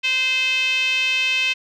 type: tone with band-pass filter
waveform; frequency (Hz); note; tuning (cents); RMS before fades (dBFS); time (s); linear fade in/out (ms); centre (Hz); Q
5% pulse; 518; C5; -17; -20; 0.03-1.54; 20; 2700; 6.1
effects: none